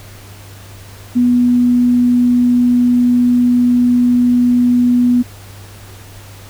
sine tone, 244.8 Hz, B3, 15 cents flat, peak -8 dBFS, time 1.15-5.23 s, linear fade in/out 20 ms, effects added 99 Hz sine -35 dBFS peak until 6.49 s + pink hiss -39 dBFS RMS until 6.49 s

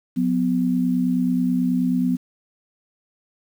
sine tone pair together, 181.2 / 250.5 Hz, F#3 / B3, -36 / +25 cents, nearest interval tritone, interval 561 cents, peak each -22 / -19 dBFS, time 0.16-2.17 s, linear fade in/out 20 ms, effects 8-bit

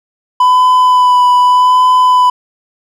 triangle tone with vibrato, 999 Hz, B5, 20 cents sharp, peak -3 dBFS, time 0.4-2.3 s, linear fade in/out 5 ms, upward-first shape sine, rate 0.83 Hz, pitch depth 16 cents each way, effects none

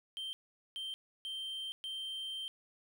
triangle tone bursts at uneven times, 3136 Hz, G7, in tune, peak -37 dBFS, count 4, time 0.17-0.33 / 0.76-0.94 / 1.25-1.72 / 1.84-2.48 s, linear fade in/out 0 ms, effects 12-bit

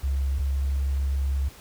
sine tone pair in turn, 68.1 / 68.49 Hz, C#2 / C#2, -30 / -20 cents, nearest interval unison, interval 10 cents, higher second, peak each -22 dBFS, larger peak neither, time 0.03-0.39 / 0.39-1.49 s, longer second, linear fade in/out 10 ms, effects pink hiss -48 dBFS RMS until 1.6 s

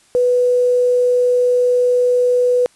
sine tone with quantisation, 493.9 Hz, B4, in tune, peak -11 dBFS, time 0.15-2.66 s, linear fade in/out 0 ms, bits 6, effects white hiss -53 dBFS RMS until 2.75 s + resampled to 24000 Hz

